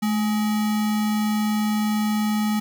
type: tone with sample-and-hold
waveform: sine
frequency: 214.3 Hz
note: A3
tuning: 45 cents flat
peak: -19 dBFS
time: 0.02-2.6 s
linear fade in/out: 10 ms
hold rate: 1050 Hz
effects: none